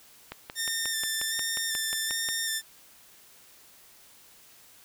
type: click train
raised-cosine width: 0.3 ms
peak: -20 dBFS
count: 12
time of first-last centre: 0.32-2.288 s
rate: 5.59 Hz
type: tone with vibrato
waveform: 10% pulse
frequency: 1799 Hz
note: A6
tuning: 38 cents sharp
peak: -19 dBFS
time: 0.55-2.62 s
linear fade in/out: 50 ms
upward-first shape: square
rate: 1.3 Hz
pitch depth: 20 cents each way
effects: white hiss -55 dBFS RMS until 4.84 s